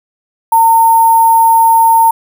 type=tone with sample-and-hold; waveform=sine; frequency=910 Hz; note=A#5; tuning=42 cents flat; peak=-4 dBFS; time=0.52-2.11 s; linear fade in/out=5 ms; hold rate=11025 Hz; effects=none